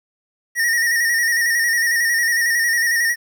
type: tone with vibrato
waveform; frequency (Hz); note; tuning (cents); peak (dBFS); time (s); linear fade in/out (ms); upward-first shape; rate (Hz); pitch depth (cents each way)
square; 1867; A#6; +2; -16; 0.55-3.16; 50; square; 11; 43
effects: 9-bit